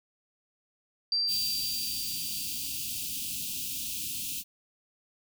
sine tone with exponential decay, 4699 Hz, D8, in tune, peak -24 dBFS, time 1.12-4.21 s, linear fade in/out 2 ms, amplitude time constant 670 ms
white band-stop noise, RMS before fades -35 dBFS, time 1.27-4.44 s, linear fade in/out 50 ms, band 310 to 2500 Hz, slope 96 dB/octave
effects none

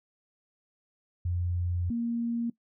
sine tone pair in turn, 88 / 234.1 Hz, F2 / A#3, +14 / +8 cents, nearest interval octave + perfect fourth, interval 1694 cents, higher second, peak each -27 dBFS, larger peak neither, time 1.25-1.9 / 1.9-2.5 s, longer first, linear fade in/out 5 ms, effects noise-tail reverb RT60 0.1 s tail -19 dB re dry

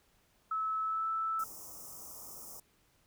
sine tone with pitch glide, 1300 to 1317.4 Hz, E6 to E6, -24 to -1 cents, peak -31 dBFS, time 0.51-1.44 s, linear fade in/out 5 ms, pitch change +23 cents, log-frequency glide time 0.82-1.08 s
white band-stop noise, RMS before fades -48 dBFS, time 1.39-2.6 s, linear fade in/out 5 ms, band 1300 to 5200 Hz, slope 96 dB/octave
effects pink hiss -70 dBFS RMS until 3.06 s

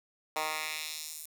10% pulse tone with high-pass filter sweep, 155.5 Hz, D#3, 1 cent flat, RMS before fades -37 dBFS, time 0.36-1.26 s, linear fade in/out 2 ms, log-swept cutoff 820 to 9700 Hz, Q 1.1, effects 9-bit

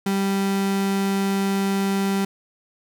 35% pulse tone, 196 Hz, G3, in tune, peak -18 dBFS, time 0.06-2.25 s, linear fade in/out 5 ms, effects none

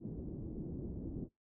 white low-pass noise, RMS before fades -43 dBFS, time 0-1.29 s, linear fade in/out 50 ms, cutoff 320 Hz, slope 24 dB/octave, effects noise-tail reverb RT60 0.2 s tail -25 dB re dry

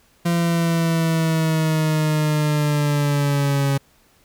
40% pulse linear sweep, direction down, 171.3 to 138.1 Hz, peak -16 dBFS, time 0.25-3.78 s, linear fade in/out 10 ms, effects pink hiss -57 dBFS RMS until 4.24 s

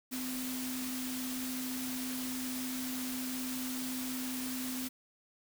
sine tone in noise, 255.6 Hz, C4, 40 cents flat, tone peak -37 dBFS, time 0.11-4.89 s, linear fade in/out 20 ms, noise white, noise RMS -41 dBFS, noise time 0.11-4.89 s, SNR +1 dB, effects none

